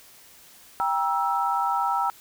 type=chord; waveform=sine; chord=E diminished; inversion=first; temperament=just; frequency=791.1 / 949.3 / 1318.5 Hz; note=G5 / Bb5 / E6; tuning=+16 / +31 / 0 cents; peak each=-26 dBFS; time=0.8-2.1 s; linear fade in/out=0 ms; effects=white hiss -51 dBFS RMS until 2.2 s